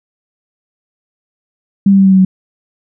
sine tone with pitch steps, 197.6 / 195.56 / 193.53 / 191.53 / 189.55 / 187.59 Hz, G3 / G3 / G3 / G3 / F#3 / F#3, +14 / -4 / -22 / -40 / +42 / +24 cents, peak -4 dBFS, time 1.86-2.25 s, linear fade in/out 5 ms, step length 65 ms, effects none

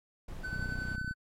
brown noise, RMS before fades -43 dBFS, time 0.28-0.96 s, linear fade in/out 5 ms
triangle tone with tremolo, 1514 Hz, F#6, 39 cents sharp, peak -33 dBFS, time 0.43-1.14 s, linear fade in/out 20 ms, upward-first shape triangle, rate 11 Hz, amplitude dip 45%
click train, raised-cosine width 5 ms, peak -27 dBFS, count 19, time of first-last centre 0.53-1.111 s, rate 31 Hz
effects AAC 48 kbps

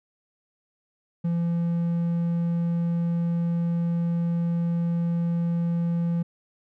triangle tone, 170 Hz, F3, 46 cents flat, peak -20 dBFS, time 1.24-6.23 s, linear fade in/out 10 ms, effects none

